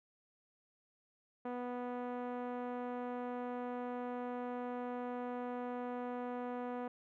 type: tone with low-pass filter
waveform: 5% pulse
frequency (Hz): 246.1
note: B3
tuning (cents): -6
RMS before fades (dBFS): -41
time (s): 1.45-6.88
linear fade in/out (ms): 5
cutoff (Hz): 660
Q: 0.83
effects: none